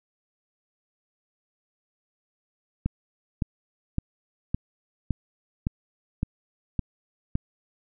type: click train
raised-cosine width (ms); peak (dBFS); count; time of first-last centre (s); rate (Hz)
5; -12; 9; 2.86-7.354; 1.78
effects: none